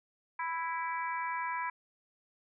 harmonic tone, 330.1 Hz, E4, 2 cents sharp, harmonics 3 / 4 / 5 / 6 / 7, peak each -34 / -45 / -41 / -44 / -43 dBFS, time 0.39-1.7 s, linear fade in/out 5 ms, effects none

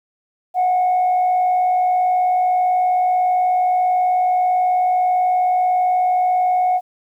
sine tone with frequency modulation, 731 Hz, F#5, 21 cents flat, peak -12 dBFS, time 0.54-6.81 s, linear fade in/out 50 ms, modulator 58.4 Hz, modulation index 0.26, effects tanh soft clip ceiling -11 dBFS + 9-bit

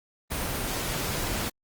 pink noise, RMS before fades -30 dBFS, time 0.3-1.5 s, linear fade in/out 20 ms, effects Opus 24 kbps

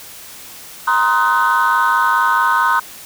sine chord, C half-diminished seventh, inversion third, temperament just, 941.9 / 1046.5 / 1255.8 / 1507 Hz, Bb5 / C6 / Eb6 / Gb6, +18 / 0 / +16 / +31 cents, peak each -16 dBFS, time 0.87-2.8 s, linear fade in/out 10 ms, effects tanh soft clip ceiling -6 dBFS + white hiss -36 dBFS RMS until 3.05 s

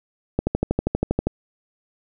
click train, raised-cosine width 2 ms, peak -6 dBFS, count 12, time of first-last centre 0.39-1.27 s, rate 12.5 Hz, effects none

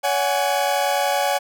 40% pulse chord, C# suspended fourth, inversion none, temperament equal with one note detuned, 566.7 / 740 / 830.6 Hz, C#5 / F#5 / G#5, +38 / 0 / 0 cents, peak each -22 dBFS, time 0.03-1.39 s, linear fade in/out 20 ms, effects none

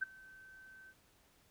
sine tone with ADSR envelope, 1541 Hz, G6, 30 cents flat, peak -30 dBFS, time 0.01-0.94 s, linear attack 18 ms, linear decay 14 ms, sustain -24 dB, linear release 47 ms, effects pink hiss -69 dBFS RMS until 1.5 s

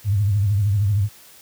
sine tone with vibrato, 101.4 Hz, G#2, 41 cents flat, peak -15 dBFS, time 0.04-1.09 s, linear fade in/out 50 ms, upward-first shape triangle, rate 13 Hz, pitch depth 130 cents each way, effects white hiss -47 dBFS RMS until 1.41 s + high-pass 60 Hz 12 dB/octave

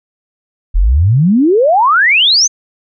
sine exponential sweep, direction up, 37.59 to 6510 Hz, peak -6 dBFS, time 0.74-2.48 s, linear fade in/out 20 ms, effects none

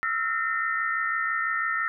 sine tone cluster, 1315 / 1381 / 1824 / 2033 Hz, E6 / F6 / A#6 / B6, -5 / -20 / -38 / +50 cents, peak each -30 / -31 / -27 / -35 dBFS, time 0.03-1.88 s, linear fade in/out 0 ms, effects none

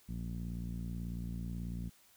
sawtooth tone with low-pass filter, 58.27 Hz, A#1, in tune, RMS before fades -40 dBFS, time 0.08-1.9 s, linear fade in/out 20 ms, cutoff 200 Hz, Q 3.4, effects white hiss -65 dBFS RMS until 2.16 s

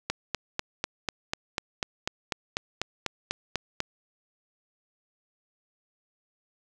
click train, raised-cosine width 0.2 ms, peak -10 dBFS, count 16, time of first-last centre 0.1-3.804 s, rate 4.05 Hz, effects none

